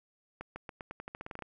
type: accelerating click train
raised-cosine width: 0.5 ms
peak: -26 dBFS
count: 14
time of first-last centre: 0.41-1.423 s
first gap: 150 ms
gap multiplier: 0.88
effects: none